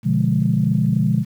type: chord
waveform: sine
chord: B diminished seventh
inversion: none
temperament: equal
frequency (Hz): 123.47 / 146.83 / 174.61 / 207.7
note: B2 / D3 / F3 / Ab3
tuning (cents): 0 / 0 / 0 / 0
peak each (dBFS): -20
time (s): 0.03-1.25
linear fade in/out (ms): 50
effects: tanh soft clip ceiling -4 dBFS + 8-bit